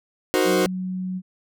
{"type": "chord", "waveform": "40% pulse", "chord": "C half-diminished seventh", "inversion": "first", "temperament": "equal", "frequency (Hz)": [311.1, 370, 466.2, 523.3], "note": ["Eb4", "Gb4", "Bb4", "C5"], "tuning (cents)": [0, 0, 0, 0], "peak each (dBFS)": [-23, -20, -25, -23], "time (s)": [0.34, 0.66], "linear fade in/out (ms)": 0}
{"type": "tone", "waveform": "sine", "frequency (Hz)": 185, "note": "F#3", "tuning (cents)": 0, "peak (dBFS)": -25, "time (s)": [0.44, 1.22], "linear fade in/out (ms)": 50}
{"effects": []}